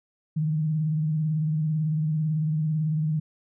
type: tone with vibrato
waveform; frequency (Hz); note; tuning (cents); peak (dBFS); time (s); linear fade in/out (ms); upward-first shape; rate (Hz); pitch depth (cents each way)
sine; 155.2; D#3; -4; -22; 0.36-3.2; 10; sine; 18; 57
effects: none